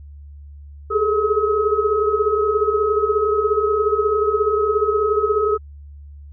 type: tone cluster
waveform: sine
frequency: 408 / 422.5 / 439.3 / 1277 Hz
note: G#4 / G#4 / A4 / D#6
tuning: -31 / +30 / -3 / +45 cents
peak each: -21 dBFS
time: 0.9-5.58 s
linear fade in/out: 20 ms
effects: added 72 Hz sine -36 dBFS peak until 6.32 s